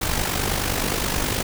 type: noise with amplitude modulation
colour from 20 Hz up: pink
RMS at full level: -21 dBFS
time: 0.01-1.43 s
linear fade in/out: 10 ms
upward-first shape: sine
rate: 49.6 Hz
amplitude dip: 60%
effects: none